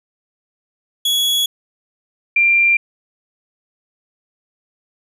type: tone pair in turn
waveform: 40% pulse / sine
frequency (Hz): 3362 / 2377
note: G#7 / D7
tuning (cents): +20 / +20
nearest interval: tritone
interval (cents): 600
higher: first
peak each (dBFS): -13 / -10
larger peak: second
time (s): 1.05-1.46 / 2.36-2.77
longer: neither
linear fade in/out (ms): 5
effects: none